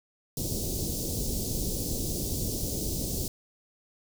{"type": "band-stop noise", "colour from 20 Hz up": "pink", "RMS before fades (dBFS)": -31, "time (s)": [0.37, 3.28], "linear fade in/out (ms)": 2, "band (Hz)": [490, 4800], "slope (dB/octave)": 24, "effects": []}